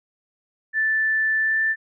sine tone with pitch glide, 1760 to 1771.2 Hz, A6 to A6, 0 to +11 cents, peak -18 dBFS, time 0.73-1.76 s, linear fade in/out 50 ms, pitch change +11 cents, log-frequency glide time 1.39-1.61 s, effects none

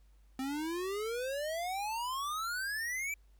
square exponential sweep, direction up, 258.7 to 2349 Hz, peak -35 dBFS, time 0.39-3.14 s, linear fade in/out 2 ms, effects added 50 Hz sine -59 dBFS peak until 3.39 s + pink hiss -75 dBFS RMS until 3.39 s

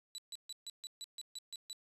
30% pulse tone bursts, 3951 Hz, B7, in tune, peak -40 dBFS, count 10, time 0.15-1.73 s, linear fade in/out 0 ms, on 32 ms, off 140 ms, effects resampled to 32000 Hz

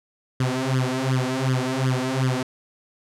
sawtooth tone with flanger, 129.9 Hz, C3, 12 cents flat, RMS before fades -23 dBFS, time 0.4-2.43 s, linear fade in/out 5 ms, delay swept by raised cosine 0.6 to 4.7 ms, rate 2.7 Hz, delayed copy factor +1, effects low-pass 9000 Hz 12 dB/octave

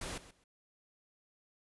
pink noise with echo, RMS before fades -41 dBFS, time 0.01-0.18 s, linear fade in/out 5 ms, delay 130 ms, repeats 2, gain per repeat -15 dB, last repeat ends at 0.44 s, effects resampled to 24000 Hz

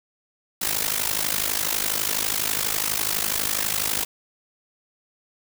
white noise with amplitude modulation, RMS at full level -21 dBFS, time 0.61-4.05 s, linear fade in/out 10 ms, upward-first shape sine, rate 52.1 Hz, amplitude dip 85%, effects none

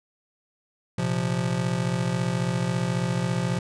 square chord, Bb suspended second, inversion none, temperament just, 116.54 / 131.11 / 174.81 Hz, Bb2 / C3 / F3, 0 / +4 / +2 cents, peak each -31 / -29 / -27 dBFS, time 0.98-3.59 s, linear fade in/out 5 ms, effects resampled to 22050 Hz

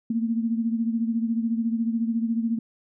sine beating tone pair, 226.7 / 240.7 Hz, A#3 / B3, -48 / -44 cents, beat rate 14 Hz, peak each -23 / -29 dBFS, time 0.1-2.59 s, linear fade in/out 5 ms, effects none

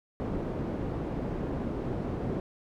white low-pass noise, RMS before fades -33 dBFS, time 0.2-2.4 s, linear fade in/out 0 ms, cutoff 360 Hz, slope 12 dB/octave, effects none

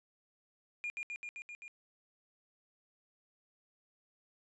triangle tone with echo, 2418 Hz, D7, 50 cents sharp, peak -33 dBFS, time 0.84-0.9 s, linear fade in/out 0 ms, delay 130 ms, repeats 6, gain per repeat -2 dB, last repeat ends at 1.68 s, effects tanh soft clip ceiling -32 dBFS + resampled to 24000 Hz

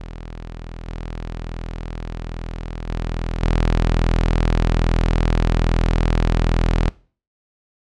sawtooth tone with level steps, 41.2 Hz, E1, in tune, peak -27 / -23 / -18 / -11 dBFS, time 0-6.89 s, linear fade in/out 0 ms, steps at 0.88 / 2.88 / 3.43 s, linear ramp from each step 2 ms, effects noise-tail reverb RT60 0.4 s tail -22 dB re dry + low-pass 5000 Hz 12 dB/octave

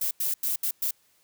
violet noise bursts at uneven times, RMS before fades -27 dBFS, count 5, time 0.01-0.11 / 0.2-0.34 / 0.43-0.56 / 0.63-0.71 / 0.82-0.91 s, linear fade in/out 5 ms, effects white hiss -65 dBFS RMS until 1.23 s

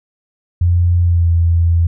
sine tone with pitch glide, 87.31 to 84.43 Hz, F2 to E2, 0 to +42 cents, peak -9 dBFS, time 0.61-1.87 s, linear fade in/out 5 ms, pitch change -58 cents, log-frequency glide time 1.01-1.29 s, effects none

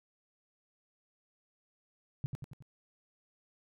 sine tone with echo, 135.3 Hz, C#3, 42 cents flat, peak -29 dBFS, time 2.24-2.26 s, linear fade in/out 0 ms, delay 91 ms, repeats 4, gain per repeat -5 dB, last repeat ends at 2.624 s, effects none

